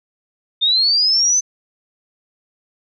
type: linear sweep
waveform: sine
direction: up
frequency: 3592 to 6180 Hz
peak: -12 dBFS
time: 0.61-1.41 s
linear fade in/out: 20 ms
effects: none